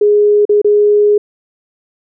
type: tone with dropouts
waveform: sine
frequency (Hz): 415.3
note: G#4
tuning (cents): 0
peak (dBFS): -6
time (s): 0.01-1.18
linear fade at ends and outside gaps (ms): 5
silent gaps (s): 0.453-0.493 / 0.617-0.645
effects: none